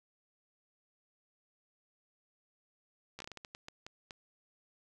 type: slowing click train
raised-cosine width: 0.2 ms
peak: -28 dBFS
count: 12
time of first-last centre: 3.19-4.108 s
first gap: 13 ms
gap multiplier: 1.34
effects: none